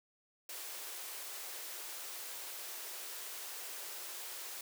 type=high-pass noise; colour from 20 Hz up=white; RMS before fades=-45 dBFS; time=0.49-4.61 s; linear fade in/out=2 ms; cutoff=330 Hz; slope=48 dB/octave; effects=none